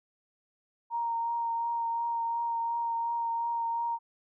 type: tone with vibrato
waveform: sine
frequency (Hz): 930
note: A#5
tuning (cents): -4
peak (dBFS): -28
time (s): 0.9-3.99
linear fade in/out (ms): 50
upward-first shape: triangle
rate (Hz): 2.8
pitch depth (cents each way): 17
effects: none